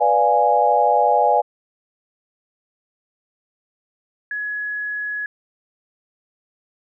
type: chord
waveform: sine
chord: B diminished seventh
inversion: none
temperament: equal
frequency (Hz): 493.9 / 587.3 / 698.5 / 830.6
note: B4 / D5 / F5 / Ab5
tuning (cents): 0 / 0 / 0 / 0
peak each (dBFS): -21 / -20 / -19 / -16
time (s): 0-1.42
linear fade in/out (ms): 20
type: tone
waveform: sine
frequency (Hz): 1685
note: G#6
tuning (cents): +25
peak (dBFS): -23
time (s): 4.31-5.26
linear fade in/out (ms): 2
effects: none